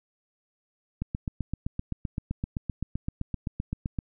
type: click train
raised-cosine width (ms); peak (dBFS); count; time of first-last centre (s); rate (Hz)
5; -17; 24; 1.02-3.988; 7.75
effects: none